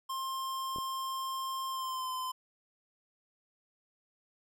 square tone with pitch glide, 1059 to 1027.1 Hz, C6 to C6, +21 to -32 cents, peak -35 dBFS, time 0.09-2.32 s, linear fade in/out 10 ms, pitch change -53 cents, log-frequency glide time 1.69-2.11 s
clicks, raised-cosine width 2 ms, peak -31 dBFS, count 2, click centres 0.761 / 0.785 s
effects none

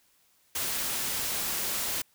white noise, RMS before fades -31 dBFS, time 0.55-2.02 s, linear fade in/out 5 ms, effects white hiss -66 dBFS RMS until 2.14 s

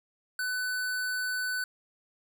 square tone, 1500 Hz, F#6, 23 cents sharp, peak -30 dBFS, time 0.39-1.64 s, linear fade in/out 2 ms, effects none

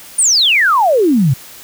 sine exponential sweep, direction down, 9630 to 120.9 Hz, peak -8 dBFS, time 0.18-1.34 s, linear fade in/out 10 ms, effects white hiss -36 dBFS RMS until 1.63 s

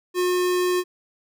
square tone, 360.6 Hz, F#4, 45 cents flat, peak -20 dBFS, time 0.14-0.84 s, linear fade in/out 50 ms, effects none

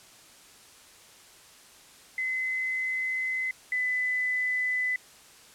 sine tone pair in turn, 2039 / 2004 Hz, C7 / B6, -45 / +25 cents, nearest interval unison, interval 30 cents, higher first, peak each -27 / -25 dBFS, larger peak second, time 2.18-3.51 / 3.72-4.96 s, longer first, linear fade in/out 2 ms, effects white hiss -53 dBFS RMS until 5.54 s + low-pass 10000 Hz 12 dB/octave

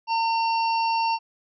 harmonic tone, 910 Hz, A#5, 42 cents flat, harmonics 1 / 3 / 5 / 6, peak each -21 / -31 / -35 / -37 dBFS, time 0.07-1.19 s, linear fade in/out 50 ms, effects none

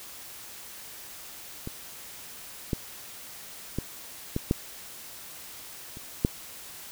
clicks, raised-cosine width 3 ms, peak -21 / -13 / -15 / -14 / -9 / -29 / -8 dBFS, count 7, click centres 1.674 / 2.732 / 3.786 / 4.364 / 4.511 / 5.971 / 6.249 s, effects white hiss -44 dBFS RMS until 6.91 s

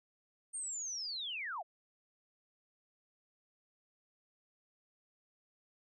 sine linear sweep, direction down, 8890 to 590 Hz, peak -38 dBFS, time 0.53-1.63 s, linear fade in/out 20 ms, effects none

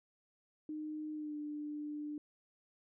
sine tone with pitch glide, 306.4 to 297.5 Hz, D#4 to D4, -27 to +22 cents, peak -39 dBFS, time 0.69-2.18 s, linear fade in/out 2 ms, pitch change -51 cents, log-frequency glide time 1.13-1.36 s, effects none

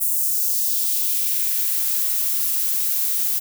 violet noise with high-pass filter sweep, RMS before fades -21 dBFS, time 0-3.4 s, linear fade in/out 20 ms, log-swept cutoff 8900 to 220 Hz, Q 1.3, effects none

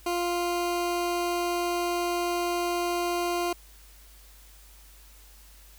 20% pulse tone, 349.2 Hz, F4, in tune, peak -21 dBFS, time 0.06-3.53 s, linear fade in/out 5 ms, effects added 50 Hz sine -51 dBFS peak until 5.78 s + white hiss -55 dBFS RMS until 5.78 s

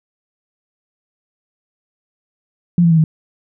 sine tone with pitch steps, 173.8 / 168.07 / 162.54 / 157.18 Hz, F3 / E3 / E3 / D#3, -8 / +34 / -24 / +18 cents, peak -8 dBFS, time 2.78-3.04 s, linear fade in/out 2 ms, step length 65 ms, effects none

